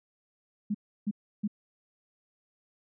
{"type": "tone bursts", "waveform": "sine", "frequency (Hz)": 207.7, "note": "G#3", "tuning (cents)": 0, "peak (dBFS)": -26, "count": 3, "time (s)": [0.7, 1.478], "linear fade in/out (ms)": 10, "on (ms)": 46, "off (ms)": 320, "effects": []}